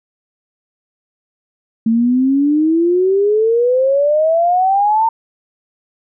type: exponential sweep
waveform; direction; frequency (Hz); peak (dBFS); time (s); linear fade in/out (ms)
sine; up; 222 to 915; -10; 1.86-5.09; 5
effects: none